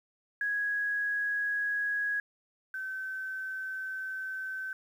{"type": "tone pair in turn", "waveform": "sine", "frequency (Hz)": [1661.2, 1535.1], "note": ["G#6", "G6"], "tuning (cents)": [0, -37], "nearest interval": "minor second", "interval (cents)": 137, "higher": "first", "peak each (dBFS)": [-28, -34], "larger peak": "first", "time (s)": [[0.41, 2.2], [2.74, 4.73]], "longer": "second", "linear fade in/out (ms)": 2, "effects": ["10-bit"]}